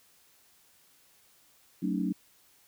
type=chord; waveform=sine; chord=D# half-diminished seventh; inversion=first; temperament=just; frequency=186.68 / 224 / 280 / 311.1 Hz; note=F#3 / A3 / C#4 / D#4; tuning=+16 / +31 / +18 / 0 cents; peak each=-31 / -34 / -33 / -35 dBFS; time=1.82-2.13 s; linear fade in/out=10 ms; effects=white hiss -63 dBFS RMS until 2.67 s